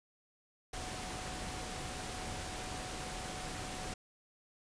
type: tone in noise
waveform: sine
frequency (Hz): 740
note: F#5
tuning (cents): 0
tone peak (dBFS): -48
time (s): 0.73-3.94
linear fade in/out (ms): 5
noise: pink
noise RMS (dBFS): -42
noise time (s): 0.73-3.94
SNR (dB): -9
effects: resampled to 22050 Hz